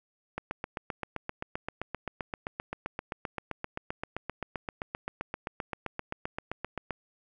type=click train; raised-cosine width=0.5 ms; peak=-18 dBFS; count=51; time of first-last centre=0.38-6.907 s; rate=7.66 Hz; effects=none